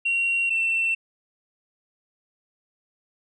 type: tone pair in turn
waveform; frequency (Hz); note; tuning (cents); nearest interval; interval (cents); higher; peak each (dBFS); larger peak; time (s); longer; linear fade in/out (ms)
sine; 2746 / 2693; F7 / E7; -30 / +36; unison; 34; first; -19; neither; 0.05-0.5 / 0.5-0.95; neither; 10
effects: tanh soft clip ceiling -17 dBFS